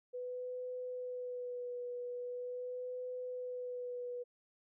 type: tone with vibrato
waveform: sine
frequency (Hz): 495.4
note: B4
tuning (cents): +5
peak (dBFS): -39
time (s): 0.13-4.24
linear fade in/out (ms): 20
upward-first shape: sine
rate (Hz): 0.42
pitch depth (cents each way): 22
effects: none